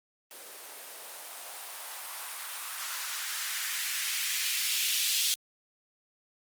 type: noise with band-pass filter sweep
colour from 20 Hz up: violet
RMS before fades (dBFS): -34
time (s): 0.31-5.34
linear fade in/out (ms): 0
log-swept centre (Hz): 410 to 3300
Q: 1.6
effects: Opus 32 kbps